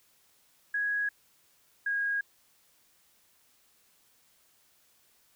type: tone pair in turn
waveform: sine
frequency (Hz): 1661.2 / 1637.4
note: G#6 / G#6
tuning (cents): 0 / -25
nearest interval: unison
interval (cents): 25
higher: first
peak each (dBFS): -27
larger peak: neither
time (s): 0.74-1.09 / 1.86-2.21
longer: neither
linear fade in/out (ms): 5
effects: white hiss -66 dBFS RMS until 5.35 s